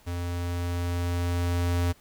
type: tone with level ramp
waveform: square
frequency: 87.31 Hz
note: F2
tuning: in tune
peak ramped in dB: -30 to -23 dBFS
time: 0.06-1.93 s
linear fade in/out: 20 ms
effects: pink hiss -58 dBFS RMS until 2 s